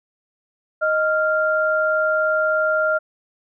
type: tone pair together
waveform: sine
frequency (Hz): 624 / 1391.6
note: D#5 / F6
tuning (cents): +5 / -7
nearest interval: octave + major second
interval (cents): 1388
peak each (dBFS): -19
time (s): 0.81-2.99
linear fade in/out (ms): 20
effects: none